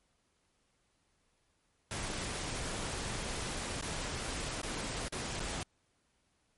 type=noise with dropouts; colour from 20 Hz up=pink; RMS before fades=-38 dBFS; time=1.91-5.63 s; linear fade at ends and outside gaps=1 ms; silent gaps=3.812-3.824 / 4.617-4.631 / 5.082-5.124 / 5.396-5.402 s; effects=pink hiss -75 dBFS RMS until 6.57 s + MP3 48 kbps